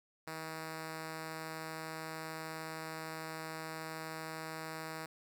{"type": "tone", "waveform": "5% pulse", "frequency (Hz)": 159.6, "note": "D#3", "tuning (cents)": 44, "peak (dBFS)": -30, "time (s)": [0.27, 5.06], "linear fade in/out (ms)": 5, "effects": []}